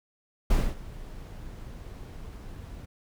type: noise with ADSR envelope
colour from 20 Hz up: brown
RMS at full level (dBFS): -21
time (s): 0.5-2.86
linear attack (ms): 7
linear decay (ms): 240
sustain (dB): -20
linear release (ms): 14
effects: none